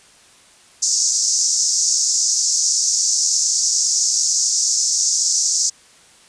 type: band-pass noise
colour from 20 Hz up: white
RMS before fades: -18 dBFS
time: 0.82-5.7 s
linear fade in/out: 10 ms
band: 5300 to 7100 Hz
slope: 48 dB/octave
effects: white hiss -49 dBFS RMS until 6.28 s + resampled to 22050 Hz